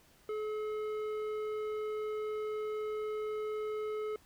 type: tone with tanh clipping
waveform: triangle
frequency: 428 Hz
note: A4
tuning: 48 cents flat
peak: -36 dBFS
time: 0.29-4.16 s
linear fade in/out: 2 ms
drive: 15 dB
effects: pink hiss -64 dBFS RMS until 4.25 s